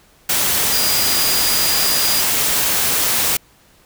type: tone in noise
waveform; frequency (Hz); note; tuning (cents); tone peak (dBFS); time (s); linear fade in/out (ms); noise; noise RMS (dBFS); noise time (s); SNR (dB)
sine; 4872; D#8; -37; -20; 0.72-2.21; 5; white; -17; 0.29-3.37; -6
effects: pink hiss -52 dBFS RMS until 3.85 s